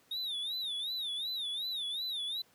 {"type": "tone with vibrato", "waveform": "triangle", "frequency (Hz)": 3687, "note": "A#7", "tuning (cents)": -20, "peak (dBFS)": -33, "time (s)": [0.11, 2.42], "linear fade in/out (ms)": 5, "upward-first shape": "sine", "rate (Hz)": 2.7, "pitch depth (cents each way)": 150, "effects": ["pink hiss -66 dBFS RMS until 2.54 s", "high-pass 150 Hz 12 dB/octave"]}